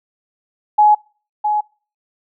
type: tone with echo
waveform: sine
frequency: 842 Hz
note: G#5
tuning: 24 cents sharp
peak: -7 dBFS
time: 0.78-0.95 s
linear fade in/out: 10 ms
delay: 660 ms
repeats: 1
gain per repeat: -7 dB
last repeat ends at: 1.61 s
effects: noise-tail reverb RT60 0.4 s tail -26 dB re dry